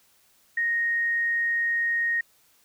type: tone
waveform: sine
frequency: 1864.7 Hz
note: A#6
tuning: in tune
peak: -22 dBFS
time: 0.57-2.21 s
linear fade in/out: 5 ms
effects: white hiss -62 dBFS RMS until 2.64 s